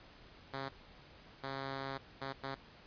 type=tone bursts at uneven times; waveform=5% pulse; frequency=135.6 Hz; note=C#3; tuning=38 cents flat; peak=-28 dBFS; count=4; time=0.53-0.69 / 1.43-1.98 / 2.21-2.33 / 2.43-2.55 s; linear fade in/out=10 ms; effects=pink hiss -58 dBFS RMS until 2.86 s + resampled to 11025 Hz